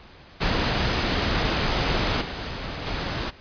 pink noise with level steps, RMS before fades -23 / -32 / -28 dBFS, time 0.4-3.31 s, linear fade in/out 20 ms, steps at 2.21 / 2.86 s, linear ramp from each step 10 ms, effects pink hiss -48 dBFS RMS until 3.4 s + resampled to 11025 Hz

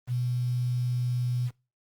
sine tone with quantisation, 123.47 Hz, B2, in tune, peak -25 dBFS, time 0.07-1.51 s, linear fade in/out 50 ms, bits 8, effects noise-tail reverb RT60 0.3 s tail -23 dB re dry + Opus 32 kbps

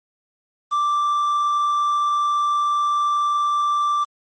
triangle tone with quantisation, 1174.7 Hz, D6, in tune, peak -15 dBFS, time 0.71-4.05 s, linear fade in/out 20 ms, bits 7, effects MP3 32 kbps

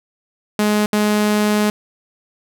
sawtooth tone bursts at uneven times, 210 Hz, G#3, 19 cents sharp, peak -10 dBFS, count 2, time 0.59-0.86 / 0.93-1.7 s, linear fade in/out 2 ms, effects none

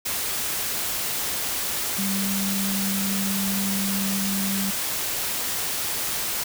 sine tone in noise, 196 Hz, G3, in tune, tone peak -25 dBFS, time 1.98-4.71 s, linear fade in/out 10 ms, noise white, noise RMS -27 dBFS, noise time 0.05-6.44 s, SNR -1 dB, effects none

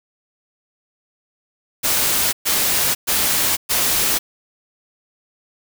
white noise bursts, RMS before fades -18 dBFS, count 4, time 1.83-4.19 s, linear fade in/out 20 ms, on 500 ms, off 120 ms, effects none

